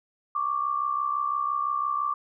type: tone pair together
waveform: sine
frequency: 1108.8 / 1174.7 Hz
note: C#6 / D6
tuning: 0 / 0 cents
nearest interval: minor second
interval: 100 cents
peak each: -29 / -26 dBFS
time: 0.35-2.14 s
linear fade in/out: 5 ms
effects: none